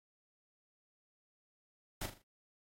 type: noise with echo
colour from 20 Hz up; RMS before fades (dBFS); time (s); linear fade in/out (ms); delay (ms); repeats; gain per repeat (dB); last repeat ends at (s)
pink; -39; 2.01-2.06; 5; 40; 4; -8; 2.22
effects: AAC 48 kbps